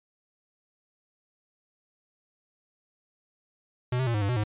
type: tone with pitch steps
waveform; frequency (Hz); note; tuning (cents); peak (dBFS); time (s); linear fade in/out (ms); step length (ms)
square; 124.6 / 130.7 / 117.5 / 105 / 99.6 / 124 / 105.7; B2 / C3 / A#2 / G#2 / G2 / B2 / G#2; +16 / -1 / +14 / +19 / +28 / +7 / +31; -25; 3.92-4.438; 5; 74
effects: resampled to 8000 Hz

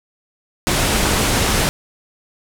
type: low-pass noise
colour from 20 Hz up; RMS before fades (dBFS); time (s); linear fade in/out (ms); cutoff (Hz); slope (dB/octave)
pink; -17; 0.67-1.69; 0; 12000; 24
effects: none

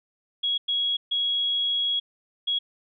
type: tone bursts at uneven times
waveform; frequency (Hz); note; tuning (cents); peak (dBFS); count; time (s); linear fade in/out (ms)
sine; 3322; G#7; 0; -22; 4; 0.43-0.58 / 0.68-0.97 / 1.11-2 / 2.47-2.59; 10
effects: none

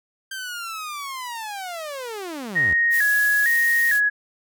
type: linear sweep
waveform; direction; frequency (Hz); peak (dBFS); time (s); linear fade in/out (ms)
sawtooth; down; 1579 to 60.9; -26; 0.31-2.74; 5
type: tone with vibrato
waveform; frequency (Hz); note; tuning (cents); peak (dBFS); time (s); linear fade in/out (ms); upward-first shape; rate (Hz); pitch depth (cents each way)
sine; 1769; A6; +9; -16; 2.55-4.1; 20; square; 1.1; 93
type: noise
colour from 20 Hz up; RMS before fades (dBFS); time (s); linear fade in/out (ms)
blue; -31; 2.9-4.01; 50
effects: none

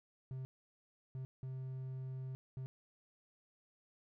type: tone bursts at uneven times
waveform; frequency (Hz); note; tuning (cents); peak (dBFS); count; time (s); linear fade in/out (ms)
triangle; 130.7; C3; -1; -39; 4; 0.31-0.45 / 1.15-1.25 / 1.43-2.35 / 2.57-2.66; 0
effects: none

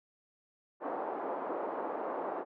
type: band-pass noise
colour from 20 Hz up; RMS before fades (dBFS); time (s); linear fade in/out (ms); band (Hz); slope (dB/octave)
white; -37; 0.8-2.45; 50; 300 to 970; 24
effects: none

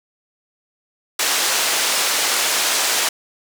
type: band-pass noise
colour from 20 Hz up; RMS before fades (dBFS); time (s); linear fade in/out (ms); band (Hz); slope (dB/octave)
white; -19; 1.19-3.09; 5; 420 to 7700; 12
effects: none

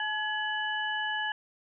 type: tone cluster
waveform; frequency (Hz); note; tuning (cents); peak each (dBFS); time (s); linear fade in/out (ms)
sine; 859 / 1690 / 2974; A5 / G#6 / F#7; -42 / +30 / +8; -34 / -31 / -36; 0-1.32; 2
effects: none

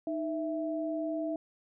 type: tone pair together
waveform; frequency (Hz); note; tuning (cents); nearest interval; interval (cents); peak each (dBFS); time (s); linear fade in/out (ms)
sine; 311.1 / 659.3; D#4 / E5; 0 / 0; octave + minor second; 1300; -33 / -34; 0.07-1.36; 2
effects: none

